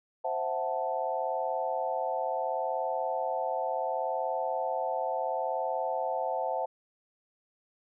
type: chord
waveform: sine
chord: F# half-diminished seventh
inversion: second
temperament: equal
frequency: 523.3 / 659.3 / 740 / 880 Hz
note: C5 / E5 / F#5 / A5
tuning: 0 / 0 / 0 / 0 cents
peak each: -34 dBFS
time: 0.24-6.66 s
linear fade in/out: 10 ms
effects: none